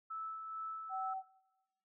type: tone with tremolo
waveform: sine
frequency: 1311 Hz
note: E6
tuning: 10 cents flat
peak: -39 dBFS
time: 0.1-1.14 s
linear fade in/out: 10 ms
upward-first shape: sine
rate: 2.3 Hz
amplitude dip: 40%
type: tone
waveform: sine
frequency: 763 Hz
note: G5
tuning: 47 cents flat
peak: -38 dBFS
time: 0.89-1.23 s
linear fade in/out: 50 ms
effects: noise-tail reverb RT60 1.0 s tail -18 dB re dry